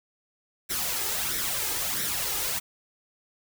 white noise with flanger, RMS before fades -29 dBFS, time 0.69-2.6 s, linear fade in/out 20 ms, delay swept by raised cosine 0.52 to 2.42 ms, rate 1.5 Hz, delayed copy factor +0.6, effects none

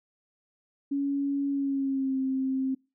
sine tone with pitch glide, 280 to 264.4 Hz, C#4 to C4, +18 to +18 cents, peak -25 dBFS, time 0.91-2.75 s, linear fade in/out 10 ms, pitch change -100 cents, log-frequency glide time 1.5-2.18 s, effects noise-tail reverb RT60 0.3 s tail -26 dB re dry

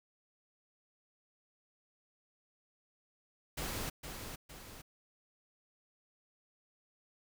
pink noise with echo, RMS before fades -39 dBFS, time 3.57-3.9 s, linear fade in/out 10 ms, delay 460 ms, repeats 2, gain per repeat -6 dB, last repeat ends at 4.82 s, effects none

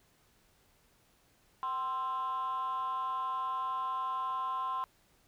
sine tone with frequency modulation, 1046.5 Hz, C6, in tune, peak -30 dBFS, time 1.63-4.84 s, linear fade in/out 0 ms, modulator 282 Hz, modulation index 0.54, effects tanh soft clip ceiling -30 dBFS + pink hiss -68 dBFS RMS until 5.27 s

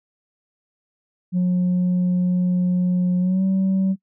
sine tone with pitch glide, 180.2 to 190.92 Hz, F#3 to G3, -45 to -45 cents, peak -14 dBFS, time 1.32-3.96 s, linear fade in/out 50 ms, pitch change +100 cents, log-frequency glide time 3.2-3.43 s, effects noise-tail reverb RT60 0.1 s tail -25 dB re dry + tanh soft clip ceiling -15 dBFS

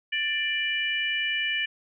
harmonic tone, 590 Hz, D5, 8 cents sharp, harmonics 3 / 4 / 5, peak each -29 / -29 / -29 dBFS, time 0.12-1.66 s, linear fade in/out 10 ms, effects none

